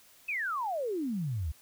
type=exponential sweep; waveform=sine; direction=down; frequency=2637 to 69.3 Hz; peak=-30 dBFS; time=0.28-1.52 s; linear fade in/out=10 ms; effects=white hiss -59 dBFS RMS until 1.61 s